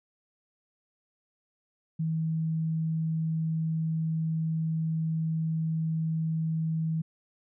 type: tone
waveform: sine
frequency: 160.6 Hz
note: E3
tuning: 45 cents flat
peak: -26 dBFS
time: 1.99-7.02 s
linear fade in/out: 10 ms
effects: none